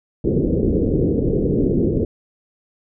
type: low-pass noise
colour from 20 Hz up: white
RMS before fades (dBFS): -18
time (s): 0.24-2.05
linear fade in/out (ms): 5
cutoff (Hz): 460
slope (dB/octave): 48
effects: none